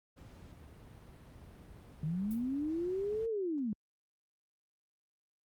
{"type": "noise", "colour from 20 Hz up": "brown", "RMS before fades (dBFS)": -50, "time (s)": [0.16, 3.27], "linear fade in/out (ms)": 20}
{"type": "linear two-way sweep", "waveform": "sine", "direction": "up then down", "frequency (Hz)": [146.83, 460.6, 197.2], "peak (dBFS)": -32, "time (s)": [2.03, 3.73], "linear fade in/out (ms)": 2, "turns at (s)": 3.28}
{"type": "noise with exponential decay", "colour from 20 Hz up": "violet", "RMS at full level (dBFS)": -46, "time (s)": [2.31, 2.46], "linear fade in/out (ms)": 0, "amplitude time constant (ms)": 32}
{"effects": ["high-pass 60 Hz 12 dB/octave", "Opus 48 kbps"]}